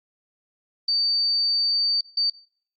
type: tone bursts at uneven times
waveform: sine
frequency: 4600 Hz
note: D8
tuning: 37 cents flat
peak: -19 dBFS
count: 2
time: 0.88-2.01 / 2.17-2.3 s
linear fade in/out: 5 ms
effects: noise-tail reverb RT60 0.5 s tail -20 dB re dry + Opus 24 kbps

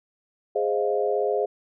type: chord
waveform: sine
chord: F minor seventh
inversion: first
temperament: equal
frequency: 415.3 / 523.3 / 622.3 / 698.5 Hz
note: Ab4 / C5 / Eb5 / F5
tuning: 0 / 0 / 0 / 0 cents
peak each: -24 / -27 / -29 / -29 dBFS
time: 0.55-1.46 s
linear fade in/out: 10 ms
effects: none

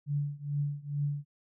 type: tone with tremolo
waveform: sine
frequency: 144.5 Hz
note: D3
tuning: 28 cents flat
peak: -26 dBFS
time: 0.06-1.25 s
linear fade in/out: 50 ms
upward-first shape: triangle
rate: 2.3 Hz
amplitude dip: 95%
effects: none

